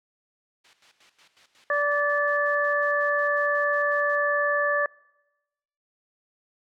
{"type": "noise with tremolo", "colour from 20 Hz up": "blue", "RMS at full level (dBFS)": -43, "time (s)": [0.64, 4.16], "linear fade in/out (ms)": 10, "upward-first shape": "square", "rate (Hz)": 5.5, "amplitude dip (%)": 75}
{"type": "harmonic tone", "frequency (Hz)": 581, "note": "D5", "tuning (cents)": -19, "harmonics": [1, 2, 3], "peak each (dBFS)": [-25, -27, -24], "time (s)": [1.7, 4.86], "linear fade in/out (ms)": 2}
{"effects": ["noise-tail reverb RT60 1.0 s tail -25 dB re dry", "low-pass 3000 Hz 12 dB/octave"]}